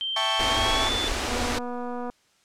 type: tone with pitch glide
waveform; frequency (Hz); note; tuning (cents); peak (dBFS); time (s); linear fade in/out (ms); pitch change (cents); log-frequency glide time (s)
sine; 3136 to 3500; G7 to A7; 0 to -10; -26; 0.01-1.08; 0; +190; 0.5-0.89
type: chord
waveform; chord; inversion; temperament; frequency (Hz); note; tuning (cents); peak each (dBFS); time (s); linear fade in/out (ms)
sawtooth; A dominant seventh; second; equal; 659.3 / 784 / 880 / 1108.7; E5 / G5 / A5 / C#6; 0 / 0 / 0 / 0; -28 / -28 / -26 / -25; 0.16-0.89; 5
type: band-stop noise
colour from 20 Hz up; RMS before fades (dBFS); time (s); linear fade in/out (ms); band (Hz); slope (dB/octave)
pink; -27; 0.39-1.59; 10; 110 to 220; 96
type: click train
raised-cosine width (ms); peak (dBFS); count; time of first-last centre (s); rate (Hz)
1; -21; 201; 1.28-2.1; 244
effects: white hiss -63 dBFS RMS until 2.44 s + low-pass 7000 Hz 12 dB/octave